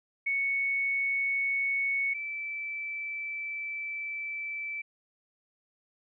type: tone pair in turn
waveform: sine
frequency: 2217 / 2321 Hz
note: C#7 / D7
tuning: 0 / -21 cents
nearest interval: minor second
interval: 79 cents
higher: second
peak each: -26 / -33 dBFS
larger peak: first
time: 0.26-2.14 / 2.14-4.82 s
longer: second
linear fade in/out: 10 ms
effects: none